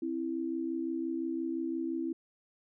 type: tone pair together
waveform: sine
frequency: 264.4 / 330.2 Hz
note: C4 / E4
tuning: +18 / +3 cents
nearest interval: major third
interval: 385 cents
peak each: -36 / -33 dBFS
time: 0.02-2.13 s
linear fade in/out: 5 ms
effects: none